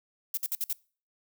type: noise bursts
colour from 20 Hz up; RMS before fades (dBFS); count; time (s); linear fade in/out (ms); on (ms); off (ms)
violet; -30; 5; 0.34-0.729; 2; 33; 56
effects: noise-tail reverb RT60 0.4 s tail -24 dB re dry